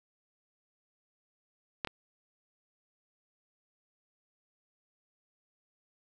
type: clicks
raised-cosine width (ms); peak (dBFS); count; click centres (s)
0.3; -15 / -23; 2; 1.848 / 1.873
effects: none